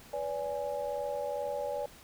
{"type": "chord", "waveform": "sine", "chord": "G# diminished", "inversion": "first", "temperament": "equal with one note detuned", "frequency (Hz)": [493.9, 576.2, 830.6], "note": ["B4", "D5", "G#5"], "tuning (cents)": [0, -33, 0], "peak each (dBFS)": [-38, -34, -39], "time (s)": [0.13, 1.86], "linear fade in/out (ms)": 5, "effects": ["pink hiss -54 dBFS RMS until 2.03 s"]}